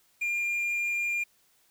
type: tone with quantisation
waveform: triangle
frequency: 2402 Hz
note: D7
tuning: 38 cents sharp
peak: -25 dBFS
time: 0.21-1.24 s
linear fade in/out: 10 ms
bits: 9
effects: white hiss -66 dBFS RMS until 1.7 s